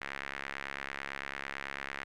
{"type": "tone with band-pass filter", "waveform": "sawtooth", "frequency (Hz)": 69, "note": "C#2", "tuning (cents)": -7, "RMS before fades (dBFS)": -41, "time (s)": [0.01, 2.04], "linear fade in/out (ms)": 5, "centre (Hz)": 1900, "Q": 2.4, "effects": []}